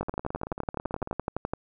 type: two click trains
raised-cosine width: 1 ms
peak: -21 / -14 dBFS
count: 21 / 19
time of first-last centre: 0.03-1.129 / 0.01-1.535 s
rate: 18.2 / 11.8 Hz
effects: none